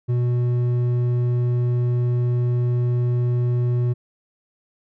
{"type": "tone with hard clipping", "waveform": "sine", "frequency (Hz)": 122.1, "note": "B2", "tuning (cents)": -19, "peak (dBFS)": -19, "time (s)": [0.08, 3.94], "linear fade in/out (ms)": 20, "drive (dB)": 6, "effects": []}